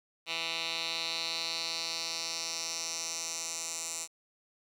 10% pulse tone with band-pass filter sweep, 165.2 Hz, E3, 4 cents sharp, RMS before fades -36 dBFS, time 0.26-4.08 s, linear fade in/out 50 ms, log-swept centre 3300 to 7400 Hz, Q 3.1, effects 10-bit

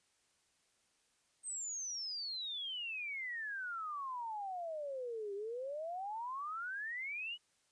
sine exponential two-way sweep, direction down then up, 8490 to 392 to 2982 Hz, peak -39 dBFS, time 1.43-7.38 s, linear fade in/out 50 ms, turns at 5.34 s, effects white hiss -75 dBFS RMS until 7.71 s + resampled to 22050 Hz

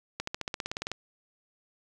accelerating click train, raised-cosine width 0.2 ms, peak -15 dBFS, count 13, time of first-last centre 0.2-0.916 s, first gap 74 ms, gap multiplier 0.96, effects none

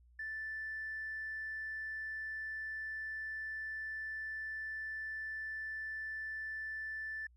triangle tone with tanh clipping, 1760 Hz, A6, in tune, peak -39 dBFS, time 0.19-7.27 s, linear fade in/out 5 ms, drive 4 dB, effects added 60 Hz sine -61 dBFS peak until 7.36 s

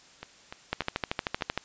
two click trains, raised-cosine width 0.3 ms, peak -11 / -22 dBFS, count 12 / 5, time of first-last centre 0.73-1.576 / 0.23-1.41 s, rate 13 / 3.39 Hz, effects white hiss -55 dBFS RMS until 1.64 s + resampled to 16000 Hz

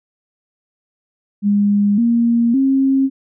sine tone with pitch steps, 203.9 / 234.2 / 269 Hz, G#3 / A#3 / C4, -32 / +8 / +48 cents, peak -11 dBFS, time 1.42-3.1 s, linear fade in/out 50 ms, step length 560 ms, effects none

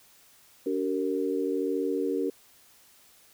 sine tone cluster, 285.9 / 379.8 / 461.1 Hz, D4 / F#4 / A#4, -46 / +45 / -19 cents, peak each -30 dBFS, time 0.66-2.3 s, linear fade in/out 5 ms, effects white hiss -58 dBFS RMS until 3.33 s

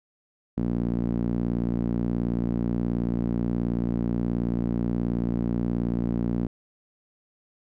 sawtooth tone with band-pass filter, 58.6 Hz, A#1, 10 cents sharp, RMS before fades -26 dBFS, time 0.57-6.47 s, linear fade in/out 5 ms, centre 230 Hz, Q 2.1, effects none

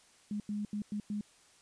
sine tone bursts at uneven times, 207.8 Hz, G#3, 1 cent sharp, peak -33 dBFS, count 5, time 0.31-0.4 / 0.49-0.65 / 0.73-0.82 / 0.92-1 / 1.1-1.21 s, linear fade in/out 2 ms, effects white hiss -63 dBFS RMS until 1.61 s + resampled to 22050 Hz

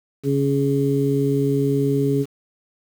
harmonic tone, 139.3 Hz, C#3, 9 cents sharp, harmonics 1 / 2 / 3, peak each -21 / -21 / -21 dBFS, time 0.23-2.26 s, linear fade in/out 50 ms, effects 7-bit

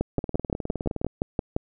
two click trains, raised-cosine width 2 ms, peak -10 / -16 dBFS, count 10 / 18, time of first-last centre 0.01-1.564 / 0.19-1.066 s, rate 5.79 / 19.4 Hz, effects none

